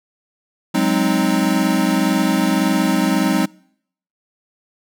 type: chord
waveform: square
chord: Ab dominant seventh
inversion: third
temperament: equal with one note detuned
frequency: 185 / 206.8 / 261.6 / 311.1 Hz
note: Gb3 / Ab3 / C4 / Eb4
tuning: 0 / -7 / 0 / 0 cents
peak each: -21 dBFS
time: 0.74-3.46 s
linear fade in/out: 10 ms
effects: noise-tail reverb RT60 0.7 s tail -26 dB re dry